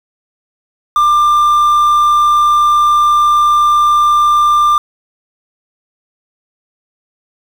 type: tone with quantisation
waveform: triangle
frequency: 1191 Hz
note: D6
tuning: 24 cents sharp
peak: -5 dBFS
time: 0.96-4.78 s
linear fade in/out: 2 ms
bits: 5
effects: none